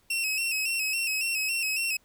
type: tone with vibrato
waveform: sawtooth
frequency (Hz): 2637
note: E7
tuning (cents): 0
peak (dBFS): -23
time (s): 0.1-1.97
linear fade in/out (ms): 5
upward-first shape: square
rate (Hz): 3.6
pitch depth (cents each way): 53
effects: pink hiss -65 dBFS RMS until 2.04 s